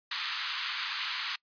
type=band-pass noise; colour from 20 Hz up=white; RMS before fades=-35 dBFS; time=0.11-1.36 s; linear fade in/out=5 ms; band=1000 to 4600 Hz; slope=48 dB/octave; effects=noise-tail reverb RT60 0.1 s tail -25 dB re dry + resampled to 11025 Hz